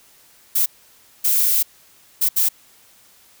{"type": "noise bursts at uneven times", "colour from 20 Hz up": "violet", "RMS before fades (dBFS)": -17, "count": 4, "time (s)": [[0.55, 0.66], [1.24, 1.63], [2.21, 2.29], [2.36, 2.49]], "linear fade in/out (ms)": 10, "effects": ["white hiss -52 dBFS RMS until 3.4 s"]}